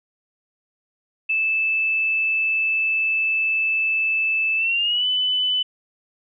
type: tone with pitch glide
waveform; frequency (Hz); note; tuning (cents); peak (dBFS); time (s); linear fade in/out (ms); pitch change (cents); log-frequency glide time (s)
sine; 2629 to 3003; E7 to F#7; -5 to +25; -18; 1.29-5.63; 10; +230; 4.57-5.06
effects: none